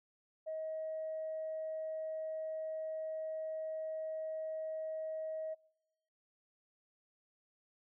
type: tone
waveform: sine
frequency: 633 Hz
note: D#5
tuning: 30 cents sharp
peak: -37 dBFS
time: 0.46-5.55 s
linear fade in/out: 20 ms
effects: noise-tail reverb RT60 0.9 s tail -26 dB re dry + tanh soft clip ceiling -33 dBFS